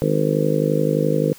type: harmonic tone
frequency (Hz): 51.6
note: G#1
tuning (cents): -10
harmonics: 3 / 4 / 5 / 6 / 7 / 8 / 9 / 10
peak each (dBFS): -21 / -27 / -26 / -25 / -30 / -28 / -22 / -24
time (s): 0.02-1.33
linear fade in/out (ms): 0
effects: white hiss -45 dBFS RMS until 1.38 s